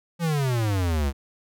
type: exponential sweep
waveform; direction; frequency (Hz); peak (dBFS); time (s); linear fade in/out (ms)
square; down; 174.61 to 66; -22; 0.19-1.13; 50
effects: none